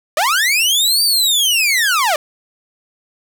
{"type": "linear two-way sweep", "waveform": "sawtooth", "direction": "up then down", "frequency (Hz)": [564, 4699, 564], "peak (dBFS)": -9, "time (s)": [0.17, 2.16], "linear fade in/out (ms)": 2, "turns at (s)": 1.03, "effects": []}